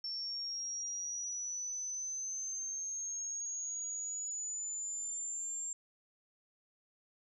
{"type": "linear sweep", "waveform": "sine", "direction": "up", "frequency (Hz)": [5420, 7400], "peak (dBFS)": -37, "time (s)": [0.04, 5.73], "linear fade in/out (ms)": 2, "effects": []}